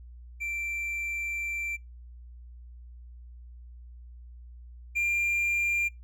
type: tone pair in turn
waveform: triangle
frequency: 2349 / 2389 Hz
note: D7 / D7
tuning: 0 / +29 cents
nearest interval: unison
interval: 29 cents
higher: second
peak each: -29 / -23 dBFS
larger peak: second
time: 0.4-1.77 / 4.95-5.89 s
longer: first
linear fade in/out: 20 ms
effects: noise-tail reverb RT60 0.2 s tail -26 dB re dry + added 60 Hz sine -44 dBFS peak until 6.03 s